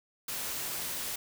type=noise; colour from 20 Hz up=white; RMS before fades=-36 dBFS; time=0.28-1.16 s; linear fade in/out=5 ms; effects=none